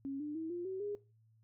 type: tone with pitch steps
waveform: sine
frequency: 274.2 / 297.3 / 322.3 / 349.5 / 378.9 / 410.8 Hz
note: C#4 / D4 / E4 / F4 / F#4 / G#4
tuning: -19 / +21 / -39 / +1 / +41 / -19 cents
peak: -37 dBFS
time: 0.05-0.95 s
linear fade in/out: 0 ms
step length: 150 ms
effects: noise-tail reverb RT60 0.3 s tail -19 dB re dry + added 111 Hz sine -65 dBFS peak until 1.43 s